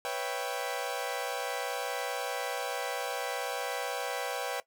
sawtooth chord, C# half-diminished seventh, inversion third, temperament equal, 493.9 / 554.4 / 659.3 / 784 Hz, B4 / C#5 / E5 / G5, 0 / 0 / 0 / 0 cents, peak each -34 / -34 / -36 / -33 dBFS, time 0.05-4.6 s, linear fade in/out 0 ms, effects noise-tail reverb RT60 0.1 s tail -18 dB re dry

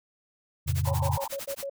sine chord, F augmented, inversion none, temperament equal with one note detuned, 87.31 / 110 / 137.24 Hz, F2 / A2 / C#3, 0 / 0 / -17 cents, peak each -27 / -31 / -29 dBFS, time 0.66-1.18 s, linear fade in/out 20 ms
white noise with tremolo, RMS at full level -36 dBFS, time 0.67-1.66 s, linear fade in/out 10 ms, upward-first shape sine, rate 11 Hz, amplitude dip 100%
pink band-pass noise, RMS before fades -35 dBFS, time 0.85-1.28 s, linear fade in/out 5 ms, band 800 to 1000 Hz, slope 96 dB/octave
sine tone bursts, 554.4 Hz, C#5, in tune, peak -31 dBFS, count 6, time 0.87-1.697 s, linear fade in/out 5 ms, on 72 ms, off 79 ms
effects none

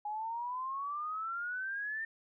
sine exponential sweep, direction up, 827 to 1811 Hz, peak -35 dBFS, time 0.05-2.05 s, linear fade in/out 5 ms, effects none

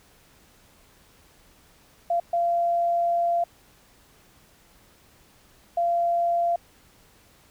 sine tone bursts at uneven times, 688 Hz, F5, 26 cents flat, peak -20 dBFS, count 3, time 2.1-2.2 / 2.33-3.44 / 5.77-6.56 s, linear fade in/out 5 ms, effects pink hiss -57 dBFS RMS until 7.5 s

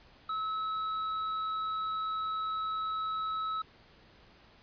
sine tone with tanh clipping, 1295 Hz, E6, 31 cents flat, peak -33 dBFS, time 0.29-3.62 s, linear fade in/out 5 ms, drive 8 dB, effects pink hiss -59 dBFS RMS until 4.62 s + resampled to 11025 Hz

